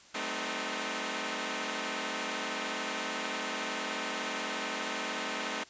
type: tone cluster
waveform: 5% pulse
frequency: 187.9 / 216.4 / 257.5 / 306.3 / 475.5 Hz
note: F#3 / A3 / C4 / D#4 / A#4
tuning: +27 / -29 / -28 / -27 / +34 cents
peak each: -34 / -27 / -27 / -27 / -32 dBFS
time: 0.14-5.64 s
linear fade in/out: 10 ms
effects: white hiss -56 dBFS RMS until 5.69 s + resampled to 16000 Hz